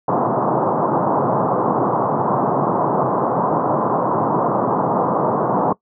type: band-pass noise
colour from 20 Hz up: white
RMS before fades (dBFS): -18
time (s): 0.08-5.73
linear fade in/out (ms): 5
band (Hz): 120 to 1100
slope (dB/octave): 48
effects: noise-tail reverb RT60 0.1 s tail -21 dB re dry